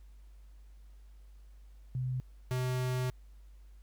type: tone pair in turn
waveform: sine / square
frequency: 127.8 / 127.12 Hz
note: C3 / C3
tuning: -40 / -50 cents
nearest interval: unison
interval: 10 cents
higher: first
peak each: -31 / -31 dBFS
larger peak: neither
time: 1.95-2.2 / 2.51-3.1 s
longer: second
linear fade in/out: 0 ms
effects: added 50 Hz sine -51 dBFS peak until 3.82 s + pink hiss -72 dBFS RMS until 3.82 s